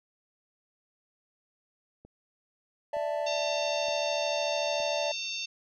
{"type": "click train", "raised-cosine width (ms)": 2, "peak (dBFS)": -37, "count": 4, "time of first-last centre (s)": [2.05, 4.802], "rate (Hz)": 1.09}
{"type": "chord", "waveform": "triangle", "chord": "D suspended second", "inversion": "none", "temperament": "just", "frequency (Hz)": [587.3, 660.7, 881], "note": ["D5", "E5", "A5"], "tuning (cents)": [0, 4, 2], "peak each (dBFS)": [-29, -31, -35], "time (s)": [2.93, 5.12], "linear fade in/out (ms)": 5}
{"type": "harmonic tone", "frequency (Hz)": 905, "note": "A5", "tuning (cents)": 48, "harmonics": [3, 4, 5, 6, 7], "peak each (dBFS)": [-36, -38, -40, -42, -43], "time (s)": [3.26, 5.46], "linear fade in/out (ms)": 10}
{"effects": []}